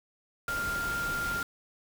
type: tone in noise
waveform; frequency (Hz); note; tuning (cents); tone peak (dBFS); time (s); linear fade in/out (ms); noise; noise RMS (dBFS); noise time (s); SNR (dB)
sine; 1396.9; F6; 0; -30; 0.48-1.43; 2; pink; -38; 0.48-1.43; +5
effects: none